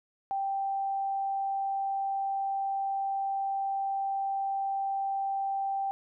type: tone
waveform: sine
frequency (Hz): 784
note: G5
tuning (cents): 0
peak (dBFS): -28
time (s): 0.31-5.91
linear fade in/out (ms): 0
effects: none